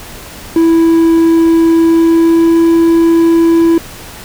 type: tone with pitch glide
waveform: triangle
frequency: 329.6 to 332.3 Hz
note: E4 to E4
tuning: 0 to +14 cents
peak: -3 dBFS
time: 0.56-3.78 s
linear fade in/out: 2 ms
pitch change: +14 cents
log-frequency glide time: 1.8-2.64 s
effects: pink hiss -30 dBFS RMS until 4.24 s